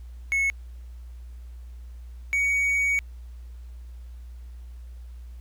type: tone pair in turn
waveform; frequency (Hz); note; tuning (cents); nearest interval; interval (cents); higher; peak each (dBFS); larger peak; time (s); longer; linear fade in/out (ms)
triangle; 2195 / 2246; C#7 / C#7; -18 / +22; unison; 40; second; -19; neither; 0.32-0.5 / 2.33-2.99; second; 0
effects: added 60 Hz sine -38 dBFS peak until 5.4 s + pink hiss -63 dBFS RMS until 5.4 s